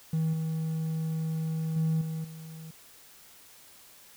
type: tone with level steps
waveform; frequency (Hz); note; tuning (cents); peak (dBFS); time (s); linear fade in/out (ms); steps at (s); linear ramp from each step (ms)
triangle; 160; D#3; +49; -22 / -26 / -21 / -29 / -39; 0.13-2.71; 5; 0.33 / 1.76 / 2.01 / 2.24; 5
effects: tanh soft clip ceiling -19 dBFS + white hiss -54 dBFS RMS until 4.16 s